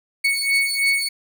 35% pulse beating tone pair, 2217 / 2220.1 Hz, C#7 / C#7, 0 / +2 cents, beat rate 3.1 Hz, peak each -19 dBFS, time 0.24-1.09 s, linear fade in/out 10 ms, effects none

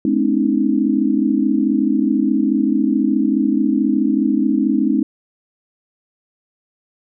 sine tone cluster, 212.3 / 256 / 280.7 / 314.7 Hz, G#3 / C4 / C#4 / D#4, +38 / -38 / +22 / +20 cents, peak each -19 dBFS, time 0.05-5.03 s, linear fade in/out 2 ms, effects none

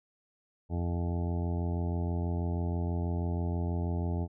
harmonic tone, 86.2 Hz, F2, 22 cents flat, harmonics 1 / 2 / 3 / 4 / 5 / 7 / 8 / 9 / 10, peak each -30 / -36 / -40 / -42 / -44 / -47 / -48 / -49 / -50 dBFS, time 0.69-4.28 s, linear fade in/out 50 ms, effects none

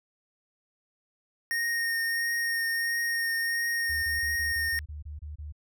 square tone with vibrato, 1850 Hz, A#6, 14 cents flat, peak -27 dBFS, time 1.51-4.79 s, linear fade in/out 0 ms, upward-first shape triangle, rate 1.5 Hz, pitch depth 15 cents each way
sine tone bursts, 74.7 Hz, D2, 30 cents sharp, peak -36 dBFS, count 10, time 3.89-5.524 s, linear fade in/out 10 ms, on 140 ms, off 26 ms
effects none

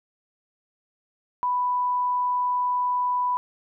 sine tone, 990 Hz, B5, 4 cents sharp, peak -21 dBFS, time 1.43-3.37 s, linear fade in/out 0 ms, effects none

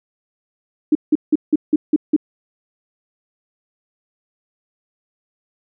sine tone bursts, 303.5 Hz, D#4, 43 cents flat, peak -9 dBFS, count 7, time 0.92-2.164 s, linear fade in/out 5 ms, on 32 ms, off 170 ms, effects none

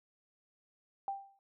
sine tone with exponential decay, 788 Hz, G5, 9 cents sharp, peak -31 dBFS, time 1.08-1.39 s, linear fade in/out 1 ms, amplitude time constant 66 ms, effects none

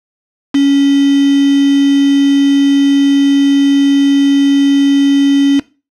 sine tone with quantisation, 279.4 Hz, C#4, 14 cents sharp, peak -6 dBFS, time 0.54-5.6 s, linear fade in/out 10 ms, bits 3, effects noise-tail reverb RT60 0.3 s tail -19 dB re dry + low-pass 5000 Hz 12 dB/octave

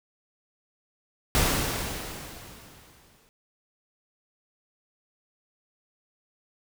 pink noise with exponential decay, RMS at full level -22 dBFS, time 1.35-3.29 s, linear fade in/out 0 ms, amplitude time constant 420 ms, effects none

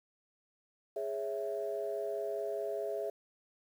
sine chord, C# minor, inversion second, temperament equal, 415.3 / 554.4 / 659.3 Hz, G#4 / C#5 / E5, 0 / 0 / 0 cents, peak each -37 / -40 / -37 dBFS, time 0.96-3.1 s, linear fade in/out 5 ms, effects tanh soft clip ceiling -25 dBFS + 10-bit

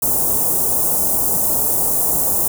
white band-stop noise, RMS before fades -17 dBFS, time 0.02-2.48 s, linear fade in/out 5 ms, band 880 to 8100 Hz, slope 24 dB/octave, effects none

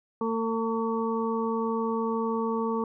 harmonic tone, 226.1 Hz, A3, 47 cents sharp, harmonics 1 / 2 / 4 / 5, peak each -29 / -29 / -34 / -34 dBFS, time 0.21-2.84 s, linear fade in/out 2 ms, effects none

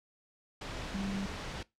sine tone in noise, 196 Hz, G3, in tune, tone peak -34 dBFS, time 0.94-1.26 s, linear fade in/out 5 ms, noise pink, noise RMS -40 dBFS, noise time 0.61-1.63 s, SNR +3 dB, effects noise-tail reverb RT60 0.2 s tail -21 dB re dry + low-pass 5000 Hz 12 dB/octave

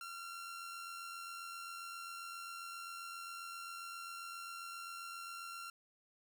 sawtooth tone with amplitude modulation, 1371 Hz, F6, 32 cents flat, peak -40 dBFS, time 0.01-5.7 s, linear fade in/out 2 ms, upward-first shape sine, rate 87.5 Hz, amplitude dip 35%, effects none

